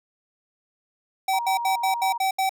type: tone bursts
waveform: square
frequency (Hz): 767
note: G5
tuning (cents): -38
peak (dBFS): -21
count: 7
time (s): 1.28-2.494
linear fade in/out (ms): 5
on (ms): 110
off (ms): 74
type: tone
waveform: sine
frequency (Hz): 943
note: A#5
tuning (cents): +20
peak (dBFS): -26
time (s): 1.33-2.18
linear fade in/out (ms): 10
effects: none